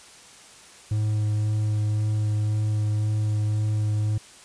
triangle tone with vibrato, 106.4 Hz, G#2, 42 cents sharp, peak -19 dBFS, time 0.91-4.18 s, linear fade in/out 5 ms, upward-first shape sine, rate 1.9 Hz, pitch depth 10 cents each way, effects white hiss -48 dBFS RMS until 4.44 s + resampled to 22050 Hz

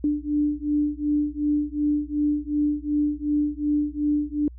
sine beating tone pair, 294.2 / 296.9 Hz, D4 / D4, +3 / +19 cents, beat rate 2.7 Hz, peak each -24 dBFS, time 0.04-4.48 s, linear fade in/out 2 ms, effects added 60 Hz sine -39 dBFS peak until 4.58 s

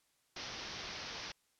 white low-pass noise, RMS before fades -45 dBFS, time 0.36-1.32 s, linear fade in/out 5 ms, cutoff 5900 Hz, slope 96 dB/octave, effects white hiss -75 dBFS RMS until 1.59 s + low-pass 11000 Hz 12 dB/octave

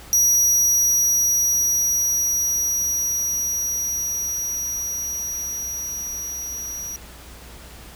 40% pulse tone with level ramp, 5790 Hz, F#8, 38 cents flat, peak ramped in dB -13 to -28 dBFS, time 0.13-6.96 s, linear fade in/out 0 ms, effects added 60 Hz sine -43 dBFS peak until 7.95 s + pink hiss -43 dBFS RMS until 7.95 s

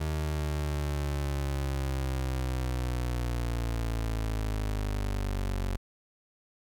30% pulse linear sweep, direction down, 77.5 to 46.25 Hz, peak -26 dBFS, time 0-5.77 s, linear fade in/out 10 ms, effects none

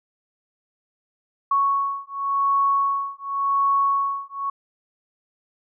sine beating tone pair, 1108.7 / 1109.6 Hz, C#6 / C#6, 0 / +1 cents, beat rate 0.9 Hz, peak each -22 dBFS, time 1.51-4.5 s, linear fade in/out 5 ms, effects none

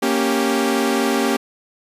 sawtooth chord, G diminished, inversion first, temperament equal, 233.1 / 277.2 / 392 Hz, Bb3 / Db4 / G4, 0 / 0 / 0 cents, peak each -17 dBFS, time 0.02-1.37 s, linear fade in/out 10 ms, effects resampled to 32000 Hz

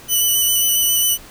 5% pulse tone with vibrato, 2983 Hz, F#7, 13 cents sharp, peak -6 dBFS, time 0.08-1.18 s, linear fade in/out 50 ms, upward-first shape square, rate 7.4 Hz, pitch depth 10 cents each way, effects pink hiss -41 dBFS RMS until 1.3 s

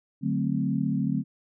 sine chord, D dominant seventh, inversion none, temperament equal, 146.83 / 185 / 220 / 261.6 Hz, D3 / F#3 / A3 / C4, 0 / 0 / 0 / 0 cents, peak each -29 dBFS, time 0.21-1.24 s, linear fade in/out 50 ms, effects none

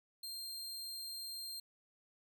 sawtooth tone, 4186 Hz, C8, in tune, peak -40 dBFS, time 0.23-1.6 s, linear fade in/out 5 ms, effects none

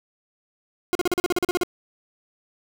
40% pulse tone bursts, 357.1 Hz, F4, 39 cents sharp, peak -18 dBFS, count 12, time 0.93-1.634 s, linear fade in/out 0 ms, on 22 ms, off 40 ms, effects none

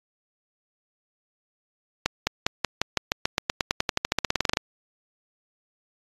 accelerating click train, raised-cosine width 0.2 ms, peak -4 dBFS, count 26, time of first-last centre 2.06-4.571 s, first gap 210 ms, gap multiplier 0.93, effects AAC 32 kbps

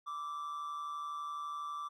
triangle tone with amplitude modulation, 1169 Hz, D6, 8 cents flat, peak -34 dBFS, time 0.06-1.89 s, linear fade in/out 20 ms, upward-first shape sine, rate 152 Hz, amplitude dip 50%, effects none

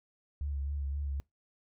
sine tone with vibrato, 70.6 Hz, C#2, 32 cents sharp, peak -32 dBFS, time 0.41-1.2 s, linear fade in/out 0 ms, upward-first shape sine, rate 3.8 Hz, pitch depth 40 cents each way, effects noise-tail reverb RT60 0.2 s tail -25 dB re dry

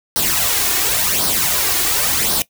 white noise with flanger, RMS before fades -17 dBFS, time 0.16-2.42 s, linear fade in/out 0 ms, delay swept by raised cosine 0.2 to 2.8 ms, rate 0.92 Hz, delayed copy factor +0.6, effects noise-tail reverb RT60 0.1 s tail -19 dB re dry

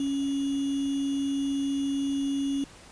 sine tone with sample-and-hold, 277.2 Hz, C#4, in tune, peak -25 dBFS, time 0-2.64 s, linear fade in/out 2 ms, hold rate 3150 Hz, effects pink hiss -50 dBFS RMS until 2.91 s + resampled to 22050 Hz

